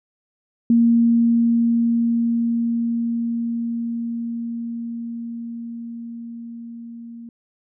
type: tone with level ramp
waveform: sine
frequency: 233.1 Hz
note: A#3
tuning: in tune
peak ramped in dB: -11 to -34 dBFS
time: 0.7-7.29 s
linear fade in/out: 2 ms
effects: none